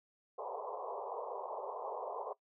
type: band-pass noise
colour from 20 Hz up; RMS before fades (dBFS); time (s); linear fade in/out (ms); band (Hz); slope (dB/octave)
pink; -42; 0.38-2.33; 5; 410 to 1100; 96
effects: noise-tail reverb RT60 0.1 s tail -19 dB re dry